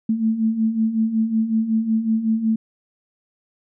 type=beating tone pair; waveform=sine; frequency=218.3 / 223.7 Hz; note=A3 / A3; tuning=-13 / +29 cents; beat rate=5.4 Hz; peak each=-24 / -18 dBFS; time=0.09-2.56 s; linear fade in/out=5 ms; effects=none